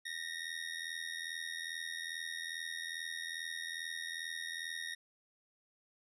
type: ring-modulated tone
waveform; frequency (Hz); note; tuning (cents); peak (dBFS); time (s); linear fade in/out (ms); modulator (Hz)
25% pulse; 1864.7; A#6; 0; -33; 0.05-4.95; 10; 41.2
effects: resampled to 24000 Hz